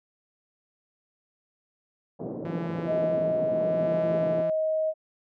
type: band-pass noise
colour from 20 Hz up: pink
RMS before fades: -35 dBFS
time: 2.19-4.42 s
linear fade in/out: 10 ms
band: 150 to 600 Hz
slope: 24 dB/octave
type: tone with tremolo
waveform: sawtooth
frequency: 167.9 Hz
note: E3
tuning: 32 cents sharp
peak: -26 dBFS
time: 2.45-4.5 s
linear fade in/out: 0 ms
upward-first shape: sine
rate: 0.76 Hz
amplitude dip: 65%
type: tone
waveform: sine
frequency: 630 Hz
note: D#5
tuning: 21 cents sharp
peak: -23 dBFS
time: 2.86-4.94 s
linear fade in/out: 50 ms
effects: low-pass 2000 Hz 12 dB/octave